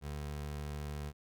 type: tone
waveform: 25% pulse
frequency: 73.42 Hz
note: D2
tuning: in tune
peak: -35 dBFS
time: 0.01-1.13 s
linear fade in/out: 50 ms
effects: none